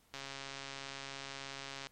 click train, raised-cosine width 0.2 ms, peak -26 dBFS, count 238, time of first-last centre 0.14-1.87 s, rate 137 Hz, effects pink hiss -69 dBFS RMS until 1.91 s + MP3 64 kbps

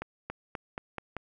accelerating click train, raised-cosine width 0.5 ms, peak -20 dBFS, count 6, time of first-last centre 0.02-1.167 s, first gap 280 ms, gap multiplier 0.9, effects none

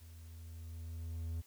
triangle tone with level ramp, 82.41 Hz, E2, in tune, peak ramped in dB -50 to -34 dBFS, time 0-1.42 s, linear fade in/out 20 ms, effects white hiss -65 dBFS RMS until 1.46 s

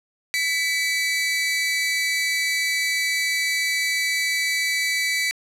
sawtooth tone pair together, 1988 / 2287 Hz, B6 / D7, +11 / -47 cents, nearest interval major second, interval 242 cents, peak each -20 dBFS, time 0.34-5.31 s, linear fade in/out 0 ms, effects low-pass 11000 Hz 12 dB/octave + 8-bit

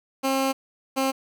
15% pulse tone pair in turn, 268 / 267 Hz, C4 / C4, +42 / +35 cents, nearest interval unison, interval 7 cents, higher first, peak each -15 dBFS, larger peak neither, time 0.23-0.53 / 0.96-1.12 s, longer first, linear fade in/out 20 ms, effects none

